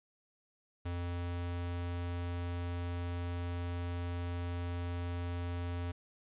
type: tone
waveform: square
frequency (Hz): 87.31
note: F2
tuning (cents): 0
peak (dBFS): -36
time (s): 0.85-5.92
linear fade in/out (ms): 10
effects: resampled to 8000 Hz + 11-bit